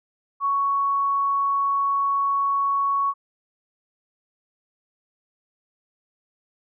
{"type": "tone", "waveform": "sine", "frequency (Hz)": 1113, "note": "C#6", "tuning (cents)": 7, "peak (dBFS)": -19, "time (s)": [0.4, 3.14], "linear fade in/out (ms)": 50, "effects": []}